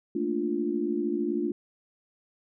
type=chord; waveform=sine; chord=Bb major seventh; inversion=third; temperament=equal; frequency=220 / 233.1 / 293.7 / 349.2 Hz; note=A3 / Bb3 / D4 / F4; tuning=0 / 0 / 0 / 0 cents; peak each=-33 / -35 / -30 / -29 dBFS; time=0.15-1.52 s; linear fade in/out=5 ms; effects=none